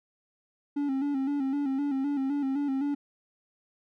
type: tone with vibrato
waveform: triangle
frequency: 277.2 Hz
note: C#4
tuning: in tune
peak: -24 dBFS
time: 0.76-2.95 s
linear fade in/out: 10 ms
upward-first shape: square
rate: 3.9 Hz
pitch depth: 61 cents each way
effects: none